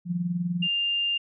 sine tone with tremolo, 175.3 Hz, F3, 7 cents sharp, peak -22 dBFS, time 0.05-0.68 s, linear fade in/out 50 ms, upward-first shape sine, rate 20 Hz, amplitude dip 65%
sine tone, 2800 Hz, F7, 4 cents sharp, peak -23 dBFS, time 0.62-1.18 s, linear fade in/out 10 ms
effects none

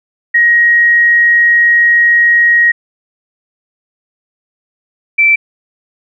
sine tone pair in turn, 1887 / 2332 Hz, A#6 / D7, +21 / -13 cents, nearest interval major third, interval 366 cents, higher second, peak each -5 dBFS, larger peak neither, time 0.34-2.72 / 5.18-5.36 s, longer first, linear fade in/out 10 ms, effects none

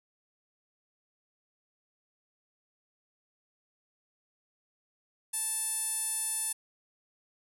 sawtooth tone with band-pass filter, 880 Hz, A5, in tune, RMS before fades -33 dBFS, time 5.33-6.53 s, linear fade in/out 10 ms, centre 10000 Hz, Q 7.7, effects none

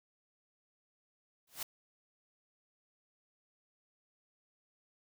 white noise with exponential growth, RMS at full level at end -35 dBFS, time 1.47-1.63 s, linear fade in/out 5 ms, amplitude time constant 33 ms, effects none

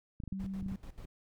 clicks, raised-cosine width 5 ms, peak -29 dBFS, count 8, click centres 0.202 / 0.237 / 0.277 / 0.326 / 0.443 / 0.625 / 0.663 / 0.719 s
sine tone, 192.5 Hz, G3, 31 cents flat, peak -36 dBFS, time 0.32-0.76 s, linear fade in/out 5 ms
brown noise with tremolo, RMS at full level -46 dBFS, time 0.39-1.06 s, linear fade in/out 10 ms, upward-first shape square, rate 6.8 Hz, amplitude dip 80%
effects none

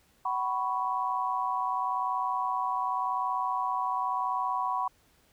sine chord, F# suspended fourth, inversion none, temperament equal with one note detuned, 752.9 / 987.8 / 1108.7 Hz, F#5 / B5 / C#6, +30 / 0 / 0 cents, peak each -33 / -30 / -32 dBFS, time 0.25-4.88 s, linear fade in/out 5 ms, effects pink hiss -65 dBFS RMS until 5.32 s

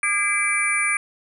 sine tone cluster, 1206 / 1635 / 2042 / 2337 / 9410 Hz, D6 / G#6 / C7 / D7 / D9, +46 / -28 / -43 / -9 / +2 cents, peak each -28 / -28 / -27 / -21 / -27 dBFS, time 0.03-0.97 s, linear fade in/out 2 ms, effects none

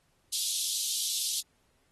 pink high-pass noise, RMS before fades -31 dBFS, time 0.32-1.41 s, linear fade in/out 10 ms, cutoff 3300 Hz, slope 48 dB/octave, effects pink hiss -71 dBFS RMS until 1.91 s + AAC 32 kbps

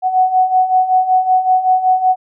sine beating tone pair, 740 / 745.3 Hz, F#5 / F#5, 0 / +12 cents, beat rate 5.3 Hz, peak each -16 / -11 dBFS, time 0.02-2.16 s, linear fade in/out 50 ms, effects none

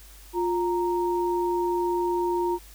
sine tone pair together, 351.8 / 930 Hz, F4 / A#5, +13 / -4 cents, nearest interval octave + perfect fourth, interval 1683 cents, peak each -24 / -27 dBFS, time 0.33-2.59 s, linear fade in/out 50 ms, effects added 50 Hz sine -47 dBFS peak until 2.74 s + white hiss -51 dBFS RMS until 2.74 s

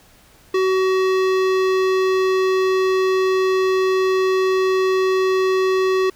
sine tone with hard clipping, 376.8 Hz, F#4, 32 cents sharp, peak -17 dBFS, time 0.54-6.1 s, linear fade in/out 5 ms, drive 18 dB, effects pink hiss -51 dBFS RMS until 6.15 s

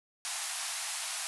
white band-pass noise, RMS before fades -37 dBFS, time 0.25-1.27 s, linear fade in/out 0 ms, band 650 to 11000 Hz, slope 96 dB/octave, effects none

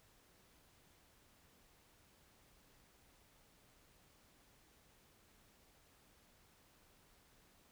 silence, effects pink hiss -69 dBFS RMS until 7.71 s

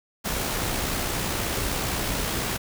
pink noise with amplitude modulation, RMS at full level -26 dBFS, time 0.24-2.58 s, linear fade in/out 20 ms, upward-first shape sine, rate 63.9 Hz, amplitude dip 30%, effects none

